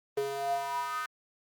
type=tone with high-pass filter sweep; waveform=square; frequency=138.59 Hz; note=C#3; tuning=in tune; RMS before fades=-33 dBFS; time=0.17-1.06 s; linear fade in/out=5 ms; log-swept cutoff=440 to 1400 Hz; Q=7.7; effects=Opus 32 kbps